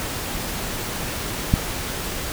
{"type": "click", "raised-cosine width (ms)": 5, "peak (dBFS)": -3, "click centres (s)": 1.539, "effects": ["pink hiss -28 dBFS RMS until 2.32 s"]}